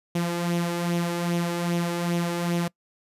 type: tone with flanger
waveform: sawtooth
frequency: 172.3 Hz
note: F3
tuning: 23 cents flat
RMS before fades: -26 dBFS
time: 0.15-2.68 s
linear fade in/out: 5 ms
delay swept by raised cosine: 0.31 to 2.41 ms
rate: 2.5 Hz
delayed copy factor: +0.5
effects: noise-tail reverb RT60 0.1 s tail -24 dB re dry + resampled to 32000 Hz